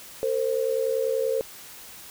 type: tone pair together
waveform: sine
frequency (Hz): 452.9 / 523.3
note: A#4 / C5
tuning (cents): -50 / 0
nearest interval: minor third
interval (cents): 250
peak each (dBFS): -25 / -25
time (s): 0.23-1.41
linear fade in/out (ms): 0
effects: white hiss -44 dBFS RMS until 2.1 s